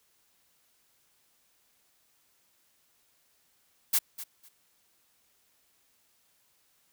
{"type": "noise with echo", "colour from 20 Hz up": "blue", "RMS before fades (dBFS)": -24, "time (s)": [3.93, 3.99], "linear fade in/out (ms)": 10, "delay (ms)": 250, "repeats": 2, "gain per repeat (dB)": -15, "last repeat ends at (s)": 4.49, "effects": ["white hiss -69 dBFS RMS until 6.92 s"]}